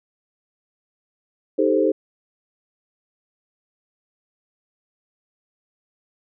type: chord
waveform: sine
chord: A half-diminished seventh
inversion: second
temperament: equal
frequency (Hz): 311.1 / 392 / 440 / 523.3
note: Eb4 / G4 / A4 / C5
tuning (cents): 0 / 0 / 0 / 0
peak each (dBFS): -21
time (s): 1.58-1.92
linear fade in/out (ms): 10
effects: none